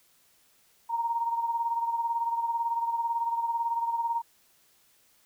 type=beating tone pair; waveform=sine; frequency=928 / 946 Hz; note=A#5 / A#5; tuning=-8 / +25 cents; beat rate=18 Hz; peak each=-27 / -34 dBFS; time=0.89-4.22 s; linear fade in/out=20 ms; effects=white hiss -64 dBFS RMS until 5.25 s